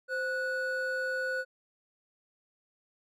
triangle tone pair together, 520.4 / 1472 Hz, C5 / F#6, -9 / -9 cents, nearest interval octave + tritone, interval 1800 cents, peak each -32 / -30 dBFS, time 0.08-1.45 s, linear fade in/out 50 ms, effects none

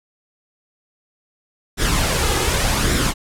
pink noise with flanger, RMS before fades -18 dBFS, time 1.77-3.14 s, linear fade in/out 50 ms, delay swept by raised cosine 0.54 to 2.44 ms, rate 0.86 Hz, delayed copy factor +0.5, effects low-pass 11000 Hz 12 dB/octave

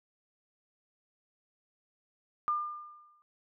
sine tone with exponential decay, 1202 Hz, D6, 40 cents sharp, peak -25 dBFS, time 2.48-3.22 s, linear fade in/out 0 ms, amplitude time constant 160 ms, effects none

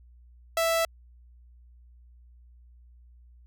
sawtooth tone, 660 Hz, E5, 2 cents sharp, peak -19 dBFS, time 0.57-0.85 s, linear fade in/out 2 ms, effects added 60 Hz sine -51 dBFS peak until 3.46 s

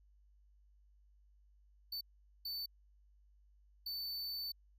square tone bursts at uneven times, 4521 Hz, C#8, 33 cents sharp, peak -40 dBFS, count 3, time 1.92-2.01 / 2.45-2.66 / 3.86-4.52 s, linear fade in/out 5 ms, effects added 50 Hz sine -64 dBFS peak until 4.78 s

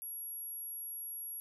sine tone, 11290 Hz, F9, 18 cents sharp, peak -40 dBFS, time 0.02-1.4 s, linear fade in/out 0 ms, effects none

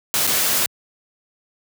white noise with dropouts, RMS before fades -19 dBFS, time 0.14-0.66 s, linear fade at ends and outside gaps 0 ms, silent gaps 0.268-0.274 s, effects high-pass 100 Hz 12 dB/octave

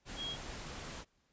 sine tone in noise, 3279 Hz, G#7, 23 cents flat, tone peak -38 dBFS, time 0.16-0.37 s, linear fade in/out 50 ms, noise pink, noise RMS -45 dBFS, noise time 0.05-1.05 s, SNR +4 dB, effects pink hiss -75 dBFS RMS until 1.32 s + resampled to 16000 Hz

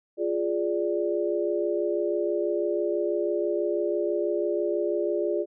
sine chord, D diminished, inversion first, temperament equal, 349.2 / 415.3 / 587.3 Hz, F4 / Ab4 / D5, 0 / 0 / 0 cents, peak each -27 / -28 / -29 dBFS, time 0.17-5.46 s, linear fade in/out 50 ms, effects none

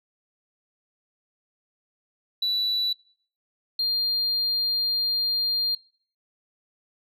sine tone pair in turn, 3951 / 4200 Hz, B7 / C8, 0 / +6 cents, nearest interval minor second, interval 106 cents, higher second, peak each -20 dBFS, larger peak neither, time 2.42-2.93 / 3.79-5.75 s, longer second, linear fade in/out 5 ms, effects noise-tail reverb RT60 0.5 s tail -23 dB re dry + tanh soft clip ceiling -20 dBFS

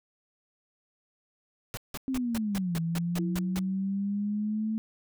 pink noise bursts, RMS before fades -36 dBFS, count 10, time 1.74-3.59 s, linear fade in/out 0 ms, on 32 ms, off 170 ms
sine linear two-way sweep, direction down then up, 268.2 to 163.6 to 220.9 Hz, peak -27 dBFS, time 2.08-4.78 s, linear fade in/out 0 ms, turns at 2.78 s
sine tone with exponential decay, 333.7 Hz, E4, 21 cents sharp, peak -31 dBFS, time 3.19-4.02 s, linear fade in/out 0 ms, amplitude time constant 180 ms
effects none

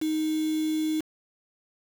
sine tone with quantisation, 311.9 Hz, D#4, 4 cents sharp, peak -24 dBFS, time 0.01-1.01 s, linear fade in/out 10 ms, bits 6, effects none

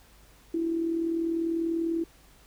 sine tone with amplitude modulation, 331.3 Hz, E4, 9 cents sharp, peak -23 dBFS, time 0.54-2.04 s, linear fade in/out 5 ms, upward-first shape sine, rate 40.1 Hz, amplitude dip 50%, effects added 50 Hz sine -57 dBFS peak until 2.46 s + pink hiss -58 dBFS RMS until 2.46 s

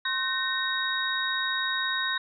sine tone cluster, 1058 / 1529 / 1844 / 3774 Hz, C6 / G6 / A#6 / A#7, +19 / -44 / -19 / +21 cents, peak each -33 / -31 / -31 / -30 dBFS, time 0.05-2.18 s, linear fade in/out 5 ms, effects none

